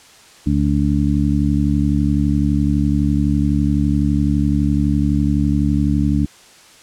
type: harmonic tone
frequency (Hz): 71.9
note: D2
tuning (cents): -36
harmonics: 1 / 2 / 3 / 4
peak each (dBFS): -19 / -19 / -19 / -19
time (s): 0.46-6.26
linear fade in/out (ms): 10
effects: white hiss -45 dBFS RMS until 6.82 s + low-pass 8000 Hz 12 dB/octave